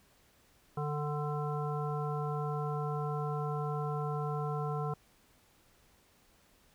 harmonic tone, 148.2 Hz, D3, 16 cents sharp, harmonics 1 / 3 / 5 / 7 / 9, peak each -34 / -39 / -41 / -42 / -44 dBFS, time 0.77-4.94 s, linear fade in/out 5 ms, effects pink hiss -66 dBFS RMS until 6.74 s

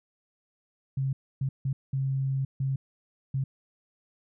sine tone bursts at uneven times, 134.7 Hz, C#3, 49 cents flat, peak -25 dBFS, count 6, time 0.97-1.13 / 1.41-1.49 / 1.65-1.73 / 1.93-2.45 / 2.6-2.76 / 3.34-3.44 s, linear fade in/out 5 ms, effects none

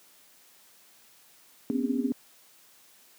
sine tone cluster, 238.9 / 258.7 / 272.7 / 292.8 / 405.7 Hz, A#3 / C4 / C#4 / D4 / G#4, +43 / -19 / -28 / -5 / -41 cents, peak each -30 / -29 / -31 / -36 / -36 dBFS, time 1.7-2.12 s, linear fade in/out 0 ms, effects white hiss -58 dBFS RMS until 3.18 s + high-pass 150 Hz 12 dB/octave

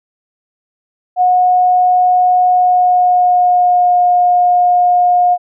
sine tone with pitch glide, 727 to 714.9 Hz, F#5 to F5, -31 to +40 cents, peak -7 dBFS, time 1.16-5.38 s, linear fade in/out 50 ms, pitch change -29 cents, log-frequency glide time 2.5-3.99 s, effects none

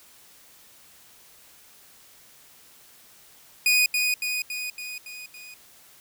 sawtooth tone with echo, 2476 Hz, D#7, 9 cents flat, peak -14 dBFS, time 3.66-3.86 s, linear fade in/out 2 ms, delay 280 ms, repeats 6, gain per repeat -4 dB, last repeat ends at 5.54 s, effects white hiss -53 dBFS RMS until 6 s

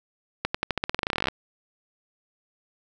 accelerating click train, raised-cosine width 0.3 ms, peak -8 dBFS, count 21, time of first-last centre 0.45-1.285 s, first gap 95 ms, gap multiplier 0.9, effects none

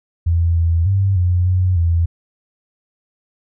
sine tone with pitch steps, 84.3 / 83.5 / 97.5 / 89.2 / 91.7 / 84.3 Hz, E2 / E2 / G2 / F2 / F#2 / E2, +39 / +23 / -9 / +37 / -15 / +39 cents, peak -12 dBFS, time 0.26-2.06 s, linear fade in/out 10 ms, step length 300 ms, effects none

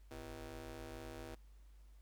15% pulse ring-modulated tone, 146.83 Hz, D3, in tune, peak -38 dBFS, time 0.11-1.35 s, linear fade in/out 2 ms, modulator 189 Hz, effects added 50 Hz sine -57 dBFS peak until 2.01 s + pink hiss -75 dBFS RMS until 2.01 s

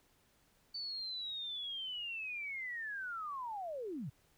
sine linear sweep, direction down, 4550 to 110.4 Hz, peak -39 dBFS, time 0.74-4.1 s, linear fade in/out 10 ms, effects pink hiss -71 dBFS RMS until 4.37 s

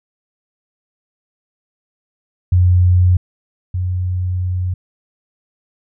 sine tone pair in turn, 90.1 / 90.94 Hz, F#2 / F#2, -45 / -29 cents, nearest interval unison, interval 16 cents, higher second, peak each -8 / -16 dBFS, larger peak first, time 2.52-3.17 / 3.74-4.74 s, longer second, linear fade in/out 5 ms, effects none

